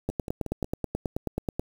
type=two click trains; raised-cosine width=2 ms; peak=-21 / -14 dBFS; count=4 / 15; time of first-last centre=0.1-0.644 / 0.09-1.595 s; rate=5.51 / 9.3 Hz; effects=7-bit